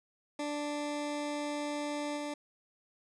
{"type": "tone with level steps", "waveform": "20% pulse", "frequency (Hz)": 293.7, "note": "D4", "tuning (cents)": 0, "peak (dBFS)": [-29, -31], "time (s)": [0.39, 2.34], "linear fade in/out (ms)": 5, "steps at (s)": 2.16, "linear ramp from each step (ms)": 20, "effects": ["resampled to 22050 Hz", "11-bit"]}